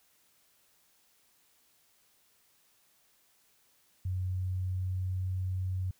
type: tone with pitch glide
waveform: sine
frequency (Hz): 92.3 to 92.89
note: F#2 to F#2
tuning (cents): -4 to +7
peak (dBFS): -30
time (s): 4.05-5.91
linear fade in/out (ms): 5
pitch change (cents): +11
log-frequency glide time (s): 4.29-5.39
effects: white hiss -68 dBFS RMS until 5.99 s